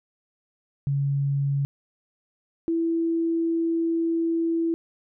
sine tone pair in turn, 140 / 331.3 Hz, C#3 / E4, +18 / +9 cents, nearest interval octave + minor third, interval 1491 cents, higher second, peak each -21 dBFS, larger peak neither, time 0.87-1.65 / 2.68-4.74 s, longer second, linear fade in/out 0 ms, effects none

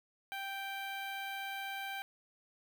15% pulse tone with notch filter, 784 Hz, G5, in tune, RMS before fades -41 dBFS, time 0.32-2.02 s, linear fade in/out 0 ms, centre 7400 Hz, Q 1.3, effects none

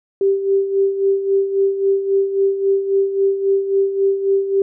sine tone with tremolo, 392 Hz, G4, in tune, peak -11 dBFS, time 0.21-4.62 s, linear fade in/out 2 ms, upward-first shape sine, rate 3.7 Hz, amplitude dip 65%, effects none

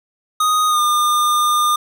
square tone with pitch glide, 1244.5 to 1207.7 Hz, D#6 to D6, 0 to +48 cents, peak -14 dBFS, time 0.4-1.76 s, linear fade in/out 5 ms, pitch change -52 cents, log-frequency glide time 0.68-0.8 s, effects none

